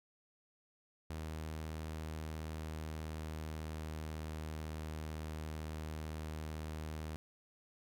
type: tone with pitch glide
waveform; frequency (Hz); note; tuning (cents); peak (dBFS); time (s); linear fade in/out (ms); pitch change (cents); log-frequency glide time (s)
sawtooth; 78.6 to 77.88; D#2 to D#2; +18 to +2; -37; 1.1-7.16; 0; -16; 1.98-5.01
effects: none